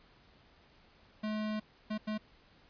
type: tone bursts at uneven times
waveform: square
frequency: 214.3 Hz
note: A3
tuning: 45 cents flat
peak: -34 dBFS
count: 3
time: 1.23-1.6 / 1.9-1.98 / 2.07-2.18 s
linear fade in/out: 10 ms
effects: pink hiss -63 dBFS RMS until 2.69 s + resampled to 11025 Hz